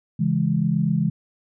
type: chord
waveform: sine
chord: C# minor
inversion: none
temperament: just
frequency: 138.59 / 166.31 / 207.9 Hz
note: C#3 / E3 / G#3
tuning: 0 / +16 / +2 cents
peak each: -24 / -21 / -23 dBFS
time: 0.19-1.1 s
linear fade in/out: 10 ms
effects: none